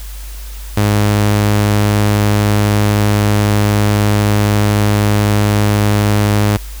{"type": "tone", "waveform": "sawtooth", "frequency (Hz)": 103.9, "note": "G#2", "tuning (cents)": 1, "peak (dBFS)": -6, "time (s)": [0.77, 6.57], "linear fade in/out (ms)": 5, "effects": ["added 50 Hz sine -25 dBFS peak until 6.8 s", "white hiss -36 dBFS RMS until 6.8 s"]}